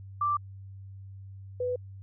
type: tone pair in turn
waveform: sine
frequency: 1174.7 / 497 Hz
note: D6 / B4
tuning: 0 / +11 cents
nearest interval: octave + minor third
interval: 1489 cents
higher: first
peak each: -24 / -27 dBFS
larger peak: first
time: 0.21-0.37 / 1.6-1.76 s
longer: neither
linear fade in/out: 5 ms
effects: added 97 Hz sine -42 dBFS peak until 2.02 s